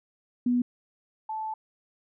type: tone pair in turn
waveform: sine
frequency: 245.1 / 873.4 Hz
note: B3 / A5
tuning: -13 / -13 cents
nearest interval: octave + minor seventh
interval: 2200 cents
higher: second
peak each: -21 / -30 dBFS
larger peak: first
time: 0.46-0.62 / 1.29-1.54 s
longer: second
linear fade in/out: 5 ms
effects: none